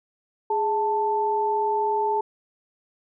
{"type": "tone pair together", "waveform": "sine", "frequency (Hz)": [416.1, 881.7], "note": ["G#4", "A5"], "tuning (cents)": [3, 3], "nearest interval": "octave + minor second", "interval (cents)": 1300, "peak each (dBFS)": [-25, -22], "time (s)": [0.5, 2.21], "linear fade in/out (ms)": 5, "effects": []}